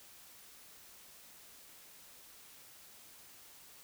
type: silence
effects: white hiss -57 dBFS RMS until 3.83 s